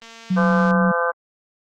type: click train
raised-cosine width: 0.2 ms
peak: -24 dBFS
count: 158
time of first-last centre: 0.02-0.709 s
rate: 228 Hz
type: tone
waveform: sine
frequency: 185.6 Hz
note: F#3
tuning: 6 cents sharp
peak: -16 dBFS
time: 0.3-0.92 s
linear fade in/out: 10 ms
type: harmonic tone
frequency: 170.6 Hz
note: F3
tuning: 40 cents flat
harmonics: 3 / 4 / 5 / 6 / 7 / 8 / 9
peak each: -22 / -28 / -29 / -27 / -24 / -33 / -24 dBFS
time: 0.36-1.12 s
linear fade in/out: 20 ms
effects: Opus 24 kbps